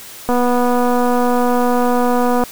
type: click train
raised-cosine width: 1 ms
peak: -4 dBFS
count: 527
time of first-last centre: 0.29-2.437 s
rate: 245 Hz
effects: white hiss -35 dBFS RMS until 2.51 s